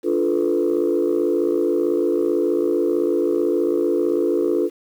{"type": "chord", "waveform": "sine", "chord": "B half-diminished seventh", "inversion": "first", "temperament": "equal with one note detuned", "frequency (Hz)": [293.7, 349.2, 435.7, 493.9], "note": ["D4", "F4", "A4", "B4"], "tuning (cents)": [0, 0, -17, 0], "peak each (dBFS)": [-23, -19, -21, -24], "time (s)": [0.03, 4.7], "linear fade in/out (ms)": 50, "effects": ["tanh soft clip ceiling -10 dBFS", "8-bit"]}